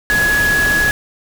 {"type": "tone in noise", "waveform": "sine", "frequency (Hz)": 1681, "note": "G#6", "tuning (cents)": 20, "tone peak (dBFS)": -12, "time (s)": [0.1, 0.91], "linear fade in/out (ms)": 0, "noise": "pink", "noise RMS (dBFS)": -21, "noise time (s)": [0.1, 0.91], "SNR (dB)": 6, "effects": []}